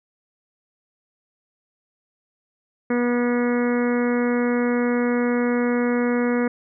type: harmonic tone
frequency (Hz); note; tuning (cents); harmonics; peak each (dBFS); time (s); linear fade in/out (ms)
242.3; B3; -33; 1 / 2 / 3 / 4 / 5 / 6 / 7 / 8 / 9; -20 / -23 / -36 / -35 / -35 / -34 / -36 / -36 / -36; 2.9-6.48; 5
effects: none